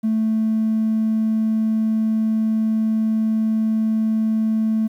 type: tone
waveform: triangle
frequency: 220 Hz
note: A3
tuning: in tune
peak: -13 dBFS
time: 0.03-4.88 s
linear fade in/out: 20 ms
effects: tanh soft clip ceiling -13 dBFS + 9-bit